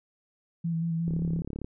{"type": "tone with vibrato", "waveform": "sine", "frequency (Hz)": 165.9, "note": "E3", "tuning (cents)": 11, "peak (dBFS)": -26, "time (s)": [0.64, 1.42], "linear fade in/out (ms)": 10, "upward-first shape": "square", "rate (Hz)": 5.6, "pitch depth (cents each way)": 20}
{"type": "click train", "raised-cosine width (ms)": 3, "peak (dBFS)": -23, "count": 21, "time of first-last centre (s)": [1.08, 1.645], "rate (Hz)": 35.4}
{"effects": []}